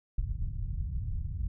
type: low-pass noise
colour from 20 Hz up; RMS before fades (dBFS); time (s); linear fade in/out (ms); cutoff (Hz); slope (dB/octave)
pink; -33; 0.18-1.48; 5; 120; 24
effects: none